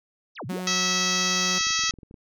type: exponential two-way sweep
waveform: sine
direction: down then up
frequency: 6350 to 104.1 to 918 Hz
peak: -32 dBFS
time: 0.35-0.62 s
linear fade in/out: 50 ms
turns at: 0.46 s
type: tone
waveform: sawtooth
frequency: 183.3 Hz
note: F#3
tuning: 16 cents flat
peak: -26 dBFS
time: 0.49-1.59 s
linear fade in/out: 10 ms
type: harmonic tone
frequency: 650 Hz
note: E5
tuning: 24 cents flat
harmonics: 2 / 3 / 4 / 5 / 6 / 7 / 8 / 9 / 10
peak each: -31 / -31 / -31 / -31 / -31 / -31 / -31 / -31 / -31 dBFS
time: 0.67-1.91 s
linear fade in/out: 2 ms
type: clicks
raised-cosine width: 3 ms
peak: -32 dBFS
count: 11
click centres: 1.609 / 1.669 / 1.706 / 1.792 / 1.838 / 1.895 / 1.939 / 1.987 / 2.032 / 2.111 / 2.142 s
effects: none